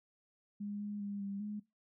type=tone with pitch steps; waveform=sine; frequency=204.8 / 206.5 / 202.2 / 198.7 / 208.9 Hz; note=G#3 / G#3 / G#3 / G3 / G#3; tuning=-24 / -10 / -46 / +24 / +10 cents; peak=-38 dBFS; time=0.6-1.6 s; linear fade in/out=10 ms; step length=200 ms; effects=noise-tail reverb RT60 0.2 s tail -20 dB re dry